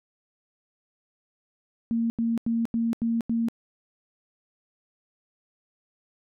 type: tone bursts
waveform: sine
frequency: 230.3 Hz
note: A#3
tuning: 21 cents flat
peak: -22 dBFS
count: 6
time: 1.91-3.485 s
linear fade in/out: 0 ms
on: 190 ms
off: 87 ms
effects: none